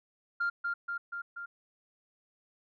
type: tone with echo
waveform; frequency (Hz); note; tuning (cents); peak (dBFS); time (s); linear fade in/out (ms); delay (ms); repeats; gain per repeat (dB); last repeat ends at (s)
sine; 1396.9; F6; 0; -26; 0.4-0.5; 10; 240; 4; -3; 1.46
effects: tanh soft clip ceiling -25 dBFS